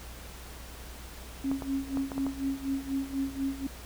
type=tone with tremolo; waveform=sine; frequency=272 Hz; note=C#4; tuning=33 cents flat; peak=-26 dBFS; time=1.44-3.67 s; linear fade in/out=5 ms; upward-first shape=sine; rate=4.1 Hz; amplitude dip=85%
type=clicks; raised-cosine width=1 ms; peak=-22 dBFS; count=6; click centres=1.515 / 1.622 / 1.972 / 2.118 / 2.18 / 2.266 s
effects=added 60 Hz sine -45 dBFS peak until 3.85 s + pink hiss -47 dBFS RMS until 3.85 s